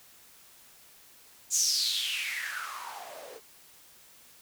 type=noise with band-pass filter sweep; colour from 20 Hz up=blue; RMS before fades=-32 dBFS; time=1.5-3.41 s; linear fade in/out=50 ms; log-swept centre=7000 to 430 Hz; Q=7; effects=white hiss -56 dBFS RMS until 4.41 s